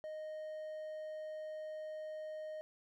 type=tone; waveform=triangle; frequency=620 Hz; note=D#5; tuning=6 cents flat; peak=-40 dBFS; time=0.04-2.61 s; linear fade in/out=0 ms; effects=none